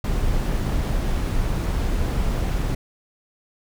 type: noise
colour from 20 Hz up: brown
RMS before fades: -22 dBFS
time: 0.04-2.75 s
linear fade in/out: 5 ms
effects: none